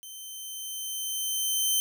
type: tone with level ramp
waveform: 10% pulse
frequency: 3094 Hz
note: G7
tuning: 23 cents flat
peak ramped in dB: -33 to -14 dBFS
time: 0.03-1.8 s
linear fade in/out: 0 ms
effects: none